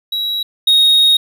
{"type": "tone pair in turn", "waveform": "triangle", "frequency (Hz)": [3876, 3746], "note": ["B7", "A#7"], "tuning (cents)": [-33, 8], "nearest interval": "minor second", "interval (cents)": 59, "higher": "first", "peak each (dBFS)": [-15, -6], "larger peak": "second", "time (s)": [[0.12, 0.43], [0.67, 1.17]], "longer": "second", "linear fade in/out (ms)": 5, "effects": []}